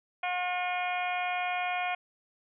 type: harmonic tone with a mistuned harmonic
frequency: 360 Hz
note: F#4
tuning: 47 cents flat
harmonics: 2 / 3 / 4 / 5 / 6 / 7 / 8 / 9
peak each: -31 / -40 / -39 / -44 / -38 / -36 / -47 / -47 dBFS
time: 0.23-1.95 s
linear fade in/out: 5 ms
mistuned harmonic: 7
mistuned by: -48 cents
effects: none